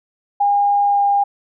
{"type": "tone with pitch glide", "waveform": "sine", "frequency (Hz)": [811, 805.9], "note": ["G#5", "G5"], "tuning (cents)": [-41, 48], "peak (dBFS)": -12, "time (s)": [0.4, 1.24], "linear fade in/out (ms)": 10, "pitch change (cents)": -11, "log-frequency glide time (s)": [0.86, 1.02], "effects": []}